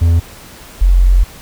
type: tone pair in turn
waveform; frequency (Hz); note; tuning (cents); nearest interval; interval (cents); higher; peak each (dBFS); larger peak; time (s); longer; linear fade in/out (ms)
triangle / sine; 84 / 44.77; E2 / F1; +33 / +44; major seventh; 1089; first; -5; neither; 0.01-0.2 / 0.81-1.24; second; 10
effects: pink hiss -36 dBFS RMS until 1.41 s